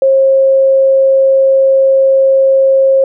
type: tone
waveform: sine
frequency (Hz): 537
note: C5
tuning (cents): +45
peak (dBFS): -5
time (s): 0.02-3.04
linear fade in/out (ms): 2
effects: none